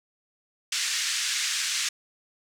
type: band-pass noise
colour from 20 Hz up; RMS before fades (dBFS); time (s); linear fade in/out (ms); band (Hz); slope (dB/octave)
white; -28; 0.72-1.89; 5; 1600 to 7400; 24
effects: none